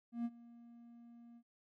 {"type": "tone with ADSR envelope", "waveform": "triangle", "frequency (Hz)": 235.4, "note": "A#3", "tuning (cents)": 17, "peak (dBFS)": -32, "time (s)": [0.12, 1.43], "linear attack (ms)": 130, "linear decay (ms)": 45, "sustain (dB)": -21, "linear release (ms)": 63, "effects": []}